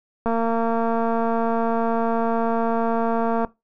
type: click train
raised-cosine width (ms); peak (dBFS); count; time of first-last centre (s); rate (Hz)
1; -10; 731; 0.26-3.448; 229
effects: noise-tail reverb RT60 0.2 s tail -19 dB re dry